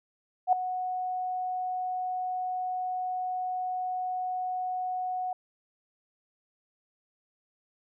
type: tone with ADSR envelope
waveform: sine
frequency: 736 Hz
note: F#5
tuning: 9 cents flat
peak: -16 dBFS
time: 0.47-5.33 s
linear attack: 57 ms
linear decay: 3 ms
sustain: -13 dB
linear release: 3 ms
effects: none